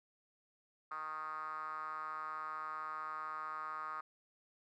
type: tone with band-pass filter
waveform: 5% pulse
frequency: 155.56 Hz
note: D#3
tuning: in tune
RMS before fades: -43 dBFS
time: 0.91-4.01 s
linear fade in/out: 5 ms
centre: 1200 Hz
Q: 9
effects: none